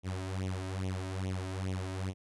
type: tone with flanger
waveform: sawtooth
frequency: 94 Hz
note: F#2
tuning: 28 cents sharp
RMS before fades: -36 dBFS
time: 0.03-2.14 s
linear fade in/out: 50 ms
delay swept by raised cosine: 0.31 to 3.21 ms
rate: 2.4 Hz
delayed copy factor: +0.85
effects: resampled to 24000 Hz